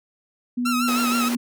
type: tone with pitch glide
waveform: sine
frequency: 244.6 to 240.1 Hz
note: B3 to B3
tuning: -16 to -49 cents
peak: -21 dBFS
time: 0.57-1.37 s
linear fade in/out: 10 ms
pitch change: -33 cents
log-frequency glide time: 0.86-1.16 s
type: tone with vibrato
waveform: sawtooth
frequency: 1318.5 Hz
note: E6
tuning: in tune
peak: -19 dBFS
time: 0.65-1.29 s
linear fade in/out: 10 ms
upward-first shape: sine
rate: 6.3 Hz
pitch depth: 82 cents each way
type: high-pass noise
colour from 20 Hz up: pink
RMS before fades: -31 dBFS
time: 0.88-1.35 s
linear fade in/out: 0 ms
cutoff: 260 Hz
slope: 24 dB/octave
effects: none